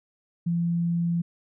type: tone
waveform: sine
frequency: 170.4 Hz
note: F3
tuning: 42 cents flat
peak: -22 dBFS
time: 0.46-1.22 s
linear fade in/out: 10 ms
effects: none